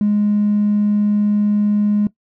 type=tone; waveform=triangle; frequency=207.7 Hz; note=G#3; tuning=in tune; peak=-9 dBFS; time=0.01-2.07 s; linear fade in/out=2 ms; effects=noise-tail reverb RT60 0.1 s tail -21 dB re dry + tanh soft clip ceiling -10 dBFS